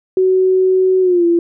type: tone with pitch glide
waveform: sine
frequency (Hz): 374.1 to 341.1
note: F#4 to F4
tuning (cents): +19 to -41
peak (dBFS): -9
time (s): 0.17-1.39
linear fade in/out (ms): 2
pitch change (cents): -160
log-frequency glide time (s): 1.01-1.25
effects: none